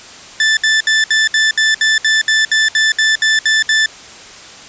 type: tone bursts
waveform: sawtooth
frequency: 1760 Hz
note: A6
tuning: in tune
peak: -6 dBFS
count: 15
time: 0.4-3.86 s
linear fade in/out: 2 ms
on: 170 ms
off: 65 ms
effects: white hiss -35 dBFS RMS until 4.68 s + resampled to 16000 Hz